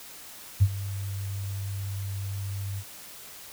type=tone with ADSR envelope; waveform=sine; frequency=98.5 Hz; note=G2; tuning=9 cents sharp; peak=-13 dBFS; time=0.6-2.84 s; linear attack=23 ms; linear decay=54 ms; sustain=-17 dB; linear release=59 ms; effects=white hiss -45 dBFS RMS until 3.52 s